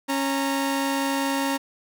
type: tone pair together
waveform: sawtooth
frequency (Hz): 274.7 / 924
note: C#4 / A#5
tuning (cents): -16 / -16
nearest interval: octave + major sixth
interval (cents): 2100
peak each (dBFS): -20 / -24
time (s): 0.08-1.58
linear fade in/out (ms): 20
effects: none